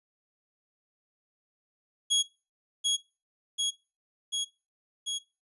sawtooth tone with echo, 3322 Hz, G#7, in tune, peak -19 dBFS, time 2.1-2.23 s, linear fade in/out 20 ms, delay 740 ms, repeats 4, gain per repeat -2 dB, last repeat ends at 5.19 s, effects noise-tail reverb RT60 0.3 s tail -20 dB re dry + resampled to 24000 Hz

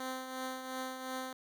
10% pulse tone with tremolo, 259.3 Hz, C4, 15 cents flat, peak -28 dBFS, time 0-1.33 s, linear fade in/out 2 ms, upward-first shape triangle, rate 2.8 Hz, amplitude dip 55%, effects none

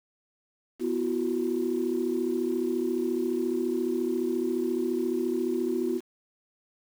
sine chord, B suspended fourth, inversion none, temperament equal with one note detuned, 246.9 / 335.6 / 370 Hz, B3 / E4 / F#4, 0 / +31 / 0 cents, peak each -30 / -29 / -28 dBFS, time 0.79-6.01 s, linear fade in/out 50 ms, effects tanh soft clip ceiling -17 dBFS + 8-bit

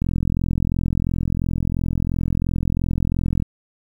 click train, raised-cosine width 5 ms, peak -9 dBFS, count 147, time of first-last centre 0.02-3.423 s, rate 42.9 Hz, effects 8-bit

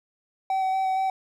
triangle tone with vibrato, 762 Hz, G5, 49 cents flat, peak -20 dBFS, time 0.5-1.1 s, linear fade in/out 2 ms, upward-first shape square, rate 4.3 Hz, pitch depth 10 cents each way, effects none

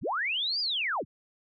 sine linear two-way sweep, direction up then down, 36.95 to 4978 to 36.95 Hz, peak -27 dBFS, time 0.01-1.05 s, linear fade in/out 50 ms, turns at 0.6 s, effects none

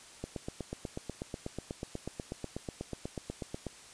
click train, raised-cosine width 2 ms, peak -23 dBFS, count 29, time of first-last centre 0.24-3.667 s, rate 8.17 Hz, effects white hiss -53 dBFS RMS until 3.93 s + resampled to 22050 Hz

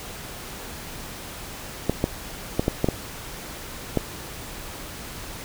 clicks, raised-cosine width 2 ms, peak -6 dBFS, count 7, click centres 1.896 / 2.041 / 2.595 / 2.681 / 2.844 / 2.887 / 3.973 s, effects pink hiss -37 dBFS RMS until 5.44 s

